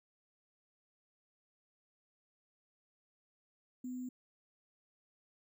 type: tone with sample-and-hold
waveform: sine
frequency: 251.8 Hz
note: B3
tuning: 34 cents sharp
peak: -39 dBFS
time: 3.84-4.09 s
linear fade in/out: 5 ms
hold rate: 7350 Hz
effects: none